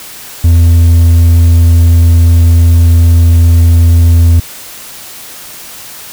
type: tone with hard clipping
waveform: sine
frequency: 84.3 Hz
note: E2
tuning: 39 cents sharp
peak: -3 dBFS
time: 0.44-4.4 s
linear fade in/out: 5 ms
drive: 3 dB
effects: white hiss -28 dBFS RMS until 6.12 s